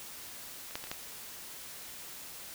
clicks, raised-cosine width 0.2 ms, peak -29 / -18 / -23 / -29 / -18 dBFS, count 5, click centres 0.71 / 0.755 / 0.84 / 0.871 / 0.915 s, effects white hiss -46 dBFS RMS until 2.54 s

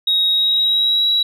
sine tone with pitch glide, 3780 to 3889 Hz, A#7 to B7, +23 to -27 cents, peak -12 dBFS, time 0.07-1.23 s, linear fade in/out 5 ms, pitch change +50 cents, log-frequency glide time 0.29-1.09 s, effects tanh soft clip ceiling -8 dBFS

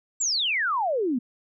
sine exponential sweep, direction down, 7710 to 227.7 Hz, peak -22 dBFS, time 0.2-1.19 s, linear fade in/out 10 ms, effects none

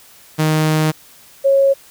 sawtooth / sine tone pair in turn, 155.8 / 548.2 Hz, D#3 / C#5, +3 / -19 cents, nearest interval octave + minor seventh, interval 2178 cents, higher second, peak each -9 dBFS, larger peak neither, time 0.38-0.92 / 1.44-1.74 s, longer first, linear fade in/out 20 ms, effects white hiss -45 dBFS RMS until 1.9 s

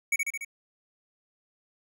square tone with echo, 2242 Hz, C#7, 19 cents sharp, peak -23 dBFS, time 0.12-0.16 s, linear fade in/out 5 ms, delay 72 ms, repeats 4, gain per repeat -3 dB, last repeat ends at 0.448 s, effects none

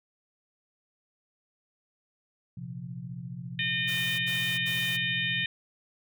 sine chord, Bb suspended second, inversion none, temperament just, 116.54 / 131.11 / 174.81 Hz, Bb2 / C3 / F3, 0 / +4 / +2 cents, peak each -44 / -39 / -40 dBFS, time 2.57-5.45 s, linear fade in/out 5 ms
harmonic tone, 610 Hz, D#5, 34 cents flat, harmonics 3 / 4 / 5 / 6, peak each -31 / -32 / -33 / -34 dBFS, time 3.59-5.46 s, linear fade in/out 2 ms
white noise bursts, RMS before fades -41 dBFS, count 3, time 3.87-4.974 s, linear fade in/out 20 ms, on 320 ms, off 72 ms
effects none

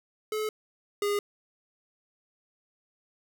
square tone pair in turn, 430 / 409 Hz, A4 / G#4, -40 / -26 cents, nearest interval minor second, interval 86 cents, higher first, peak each -29 / -26 dBFS, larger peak second, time 0.32-0.49 / 1.02-1.19 s, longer neither, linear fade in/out 2 ms, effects none

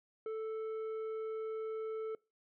sine tone with tanh clipping, 440 Hz, A4, in tune, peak -38 dBFS, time 0.26-2.15 s, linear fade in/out 2 ms, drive 7 dB, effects noise-tail reverb RT60 0.3 s tail -25 dB re dry

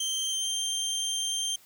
25% pulse tone with pitch glide, 3136 to 3161 Hz, G7 to G7, 0 to +14 cents, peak -24 dBFS, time 0-1.56 s, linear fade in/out 5 ms, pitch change +14 cents, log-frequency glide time 0.12-0.59 s, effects white hiss -57 dBFS RMS until 1.65 s

